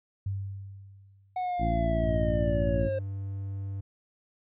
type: tone with exponential decay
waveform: sine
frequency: 98 Hz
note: G2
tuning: in tune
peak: -27 dBFS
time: 0.26-1.55 s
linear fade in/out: 5 ms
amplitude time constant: 280 ms
type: exponential sweep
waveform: triangle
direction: down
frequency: 740 to 530 Hz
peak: -26 dBFS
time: 1.36-2.99 s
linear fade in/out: 5 ms
type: harmonic tone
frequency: 56.7 Hz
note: A#1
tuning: 47 cents flat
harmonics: 1 / 2 / 3 / 4 / 5 / 6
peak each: -29 / -32 / -34 / -35 / -36 / -37 dBFS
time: 1.58-2.9 s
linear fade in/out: 50 ms
type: tone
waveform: triangle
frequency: 98.1 Hz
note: G2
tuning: 2 cents sharp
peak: -30 dBFS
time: 2.03-3.81 s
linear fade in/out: 10 ms
effects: resampled to 8000 Hz